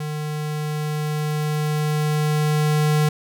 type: tone with level ramp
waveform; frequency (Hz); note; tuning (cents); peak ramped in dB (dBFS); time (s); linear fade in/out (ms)
square; 151.4; D#3; -47; -26 to -16; 0-3.09; 5
effects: none